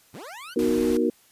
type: linear sweep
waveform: 20% pulse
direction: up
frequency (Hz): 66.6 to 1568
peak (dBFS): -33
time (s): 0.13-0.55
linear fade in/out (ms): 20
type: chord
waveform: sine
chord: B major seventh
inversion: none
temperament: equal with one note detuned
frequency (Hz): 244 / 311.1 / 370 / 466.2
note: B3 / D#4 / F#4 / A#4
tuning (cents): -21 / 0 / 0 / 0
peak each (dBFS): -25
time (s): 0.56-1.1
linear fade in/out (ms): 5
type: noise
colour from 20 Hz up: pink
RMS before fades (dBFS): -37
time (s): 0.59-0.97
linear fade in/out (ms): 0
effects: white hiss -58 dBFS RMS until 1.31 s + resampled to 32000 Hz